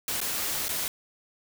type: noise with dropouts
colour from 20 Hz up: white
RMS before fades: -30 dBFS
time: 0.08-0.88 s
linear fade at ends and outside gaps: 1 ms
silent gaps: 0.204-0.214 / 0.683-0.691 s
effects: none